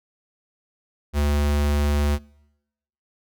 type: tone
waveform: square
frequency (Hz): 72.9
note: D2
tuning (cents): -12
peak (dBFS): -19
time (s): 1.13-2.19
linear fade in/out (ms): 50
effects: noise-tail reverb RT60 0.9 s tail -25 dB re dry